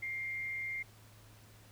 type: tone with frequency modulation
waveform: sine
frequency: 2112 Hz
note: C7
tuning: 16 cents sharp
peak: -36 dBFS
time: 0.02-0.83 s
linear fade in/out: 10 ms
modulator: 161 Hz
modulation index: 0.26
effects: added 107 Hz sine -58 dBFS peak until 1.71 s + pink hiss -61 dBFS RMS until 1.71 s